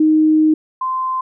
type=tone pair in turn; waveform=sine; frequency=311.1 / 1037.4 Hz; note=D#4 / C6; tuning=0 / -15 cents; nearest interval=octave + major sixth; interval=2085 cents; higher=second; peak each=-9 / -17 dBFS; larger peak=first; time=0-0.54 / 0.81-1.21 s; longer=first; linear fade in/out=5 ms; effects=none